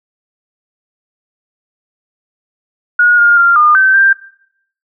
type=tone with pitch steps; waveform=sine; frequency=1445 / 1416 / 1390 / 1213 / 1542 / 1580 Hz; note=F#6 / F6 / F6 / D#6 / G6 / G6; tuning=-41 / +23 / -9 / -44 / -29 / +13 cents; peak=-5 dBFS; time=2.99-4.13 s; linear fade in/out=5 ms; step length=190 ms; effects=noise-tail reverb RT60 0.7 s tail -20 dB re dry